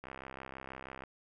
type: click train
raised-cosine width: 0.5 ms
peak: -29 dBFS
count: 67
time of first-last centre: 0.04-1.037 s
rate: 66.2 Hz
effects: none